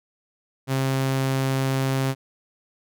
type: tone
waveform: sawtooth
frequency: 133.7 Hz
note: C3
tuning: 38 cents sharp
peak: -17 dBFS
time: 0.67-2.15 s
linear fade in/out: 50 ms
effects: none